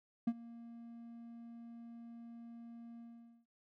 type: tone with ADSR envelope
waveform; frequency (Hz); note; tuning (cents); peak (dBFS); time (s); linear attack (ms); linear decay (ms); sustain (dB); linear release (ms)
triangle; 233.1; A#3; 0; -26; 0.27-3.46; 7; 50; -21; 470
effects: none